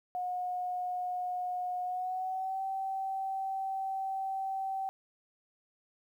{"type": "tone with pitch glide", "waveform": "sine", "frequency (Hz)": [724, 771.5], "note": ["F#5", "G5"], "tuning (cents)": [-38, -28], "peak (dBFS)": -32, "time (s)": [0.15, 4.89], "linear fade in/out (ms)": 0, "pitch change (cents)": 110, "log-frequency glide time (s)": [1.83, 2.62], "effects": ["11-bit"]}